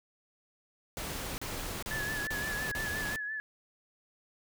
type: noise bursts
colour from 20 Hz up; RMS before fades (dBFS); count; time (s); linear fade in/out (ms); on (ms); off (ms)
pink; -38; 5; 0.97-3.16; 0; 410; 35
type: tone with vibrato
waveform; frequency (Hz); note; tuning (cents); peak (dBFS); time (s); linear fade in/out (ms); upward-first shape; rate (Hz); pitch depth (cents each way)
sine; 1714; A6; -46; -34; 1.91-3.4; 0; sine; 5.8; 48
effects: none